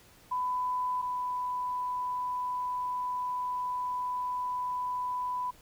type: tone pair in turn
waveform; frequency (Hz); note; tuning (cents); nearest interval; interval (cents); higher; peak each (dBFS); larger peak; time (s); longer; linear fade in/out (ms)
sine; 1000 / 995.4; B5 / B5; +21 / +13; unison; 8; first; -28 / -30; first; 0.31-1.02 / 1.02-5.51; second; 10
effects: pink hiss -58 dBFS RMS until 5.61 s